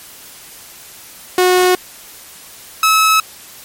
sawtooth tone pair in turn, 364.6 / 1293.7 Hz, F#4 / E6, -25 / -33 cents, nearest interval octave + minor seventh, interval 2192 cents, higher second, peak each -5 dBFS, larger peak neither, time 1.38-1.75 / 2.83-3.2 s, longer neither, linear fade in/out 2 ms, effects white hiss -37 dBFS RMS until 3.64 s + MP3 64 kbps

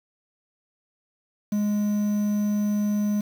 triangle tone with quantisation, 207.7 Hz, G#3, in tune, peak -19 dBFS, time 1.52-3.21 s, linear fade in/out 5 ms, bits 7, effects none

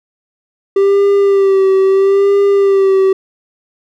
triangle tone with vibrato, 392 Hz, G4, in tune, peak -5 dBFS, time 0.76-3.13 s, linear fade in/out 5 ms, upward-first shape sine, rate 0.76 Hz, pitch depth 38 cents each way, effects none

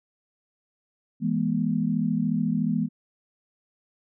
sine chord, E major, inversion none, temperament equal with one note detuned, 164.81 / 207.7 / 241.6 Hz, E3 / G#3 / B3, 0 / 0 / -38 cents, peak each -27 / -26 / -26 dBFS, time 1.2-2.89 s, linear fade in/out 50 ms, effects none

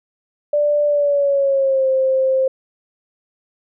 sine tone with pitch glide, 588 to 526.9 Hz, D5 to C5, +2 to +12 cents, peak -13 dBFS, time 0.53-2.48 s, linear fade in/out 5 ms, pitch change -190 cents, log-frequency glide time 0.86-1.88 s, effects none

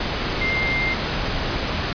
sine tone in noise, 2103 Hz, C7, 8 cents sharp, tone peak -21 dBFS, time 0.41-0.94 s, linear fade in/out 5 ms, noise pink, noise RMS -24 dBFS, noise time 0-1.93 s, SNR 0 dB, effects resampled to 11025 Hz

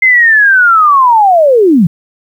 sine linear sweep, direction down, 2093 to 150.5 Hz, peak -3 dBFS, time 0.02-1.87 s, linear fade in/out 5 ms, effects 7-bit

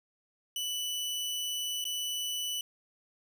sawtooth tone with dropouts, 2974 Hz, F#7, 8 cents sharp, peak -29 dBFS, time 0.56-2.61 s, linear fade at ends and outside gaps 2 ms, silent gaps 1.842-1.852 s, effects none

